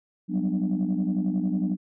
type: chord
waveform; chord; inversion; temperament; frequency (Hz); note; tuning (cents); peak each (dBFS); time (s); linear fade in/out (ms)
sine; G major seventh; third; equal with one note detuned; 185 / 196 / 246.9 / 299.7; F#3 / G3 / B3 / D4; 0 / 0 / 0 / +35; -25 / -27 / -30 / -29; 0.28-1.77; 50
effects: tanh soft clip ceiling -17 dBFS